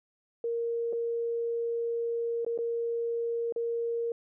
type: tone with dropouts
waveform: sine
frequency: 466.2 Hz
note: A#4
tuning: in tune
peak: -28 dBFS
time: 0.44-4.12 s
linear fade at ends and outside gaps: 2 ms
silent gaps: 0.927-0.931 / 2.448-2.464 / 2.577-2.587 / 3.524-3.561 s
effects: none